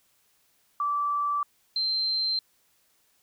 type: tone pair in turn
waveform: sine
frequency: 1162 / 4128 Hz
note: D6 / C8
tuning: -19 / -24 cents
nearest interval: octave + minor seventh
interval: 2195 cents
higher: second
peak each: -24 dBFS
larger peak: neither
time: 0.8-1.43 / 1.76-2.39 s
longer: neither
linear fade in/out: 2 ms
effects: white hiss -67 dBFS RMS until 3.22 s